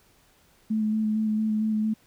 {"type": "tone with vibrato", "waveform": "sine", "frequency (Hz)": 216.3, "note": "A3", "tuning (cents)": -29, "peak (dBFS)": -22, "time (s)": [0.7, 1.94], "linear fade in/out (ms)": 10, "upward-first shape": "square", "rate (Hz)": 4.4, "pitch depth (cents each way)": 14, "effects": ["pink hiss -61 dBFS RMS until 2.06 s"]}